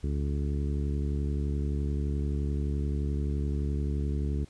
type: harmonic tone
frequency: 71.6 Hz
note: D2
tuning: 43 cents flat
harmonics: 1 / 2 / 3 / 4 / 5 / 6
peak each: -28 / -34 / -38 / -40 / -42 / -44 dBFS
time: 0.03-4.45 s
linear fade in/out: 10 ms
effects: pink hiss -59 dBFS RMS until 4.49 s + resampled to 22050 Hz